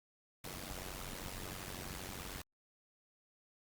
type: noise with amplitude modulation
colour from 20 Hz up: pink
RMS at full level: -42 dBFS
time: 0.44-2.42 s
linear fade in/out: 5 ms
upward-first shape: sine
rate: 92.8 Hz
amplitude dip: 80%
effects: Opus 48 kbps